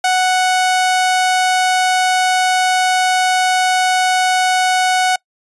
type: tone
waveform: sawtooth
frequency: 740 Hz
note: F#5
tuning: in tune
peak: -8 dBFS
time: 0.04-5.16 s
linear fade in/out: 5 ms
effects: noise-tail reverb RT60 0.1 s tail -25 dB re dry + resampled to 24000 Hz